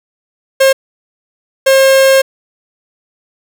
45% pulse tone bursts at uneven times, 536 Hz, C5, 42 cents sharp, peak -5 dBFS, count 2, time 0.6-0.73 / 1.66-2.22 s, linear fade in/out 10 ms, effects none

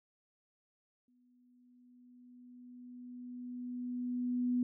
sine tone with exponential growth, 246.9 Hz, B3, in tune, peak -28 dBFS, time 1.08-4.63 s, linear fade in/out 2 ms, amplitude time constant 770 ms, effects none

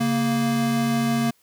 square tone pair together, 138.13 / 232.3 Hz, C#3 / A#3, -6 / -6 cents, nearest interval major sixth, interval 900 cents, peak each -28 / -21 dBFS, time 0-1.31 s, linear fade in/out 10 ms, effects white hiss -62 dBFS RMS until 1.42 s

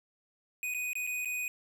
square tone with dropouts, 2489 Hz, D#7, in tune, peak -33 dBFS, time 0.63-1.48 s, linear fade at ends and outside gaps 1 ms, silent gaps 0.739-0.746 / 0.932-0.954 / 1.067-1.073 / 1.248-1.256 s, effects none

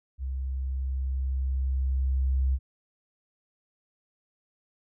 sine tone with level ramp, 65.9 Hz, C2, 13 cents sharp, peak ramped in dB -29 to -21 dBFS, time 0.18-2.59 s, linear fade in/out 50 ms, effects none

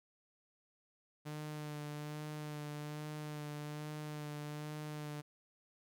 sawtooth tone with vibrato, 150 Hz, D3, 37 cents sharp, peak -38 dBFS, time 1.25-5.22 s, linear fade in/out 20 ms, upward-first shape sine, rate 1.2 Hz, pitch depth 20 cents each way, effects none

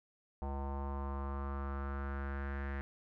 square tone with low-pass filter sweep, 69.3 Hz, C#2, in tune, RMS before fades -39 dBFS, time 0.42-2.81 s, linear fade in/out 0 ms, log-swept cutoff 850 to 1800 Hz, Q 4, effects none

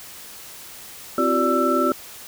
sine tone cluster, 261.4 / 341.5 / 380.6 / 583 / 1329 Hz, C4 / F4 / F#4 / D5 / E6, -1 / -39 / +49 / -13 / +14 cents, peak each -23 / -24 / -25 / -24 / -21 dBFS, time 1.18-1.92 s, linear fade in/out 2 ms, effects white hiss -40 dBFS RMS until 2.27 s

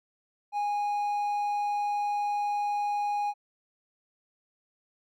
triangle tone, 824 Hz, G#5, 14 cents flat, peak -24 dBFS, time 0.52-3.34 s, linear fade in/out 50 ms, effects MP3 96 kbps

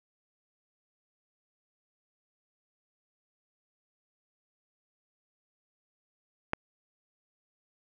click, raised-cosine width 0.5 ms, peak -12 dBFS, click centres 6.534 s, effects none

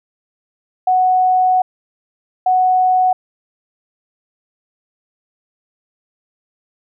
sine tone bursts at uneven times, 740 Hz, F#5, in tune, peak -10 dBFS, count 2, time 0.87-1.62 / 2.46-3.13 s, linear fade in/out 5 ms, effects none

